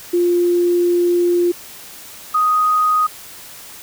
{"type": "tone pair in turn", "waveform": "sine", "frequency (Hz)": [350, 1247.3], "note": ["F4", "D#6"], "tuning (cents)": [4, 4], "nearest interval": "octave + minor seventh", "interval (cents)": 2200, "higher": "second", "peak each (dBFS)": -12, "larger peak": "neither", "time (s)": [[0.13, 1.52], [2.34, 3.07]], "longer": "first", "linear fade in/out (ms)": 10, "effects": ["white hiss -37 dBFS RMS until 3.82 s"]}